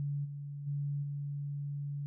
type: tone with level steps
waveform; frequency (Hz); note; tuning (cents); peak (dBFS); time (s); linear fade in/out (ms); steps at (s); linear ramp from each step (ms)
sine; 143.1; D3; -45; -32 / -39 / -32 / -35; 0-2.06; 0; 0.24 / 0.66 / 1.02; 20
effects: none